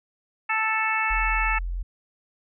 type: harmonic tone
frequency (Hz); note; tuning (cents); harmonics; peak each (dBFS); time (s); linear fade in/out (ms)
440; A4; 0; 2 / 3 / 4 / 5 / 6; -28 / -28 / -28 / -28 / -28; 0.49-1.59; 10
type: tone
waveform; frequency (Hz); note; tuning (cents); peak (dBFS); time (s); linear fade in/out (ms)
sine; 43.65; F1; 0; -26; 1.1-1.83; 10
effects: none